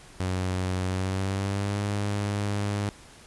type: tone with pitch glide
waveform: sawtooth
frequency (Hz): 92.5 to 102.04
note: F#2 to G#2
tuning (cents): 0 to -30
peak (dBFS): -22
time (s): 0.2-2.89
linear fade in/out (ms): 0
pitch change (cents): +170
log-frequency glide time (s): 0.85-1.8
effects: pink hiss -50 dBFS RMS until 3.26 s + resampled to 24000 Hz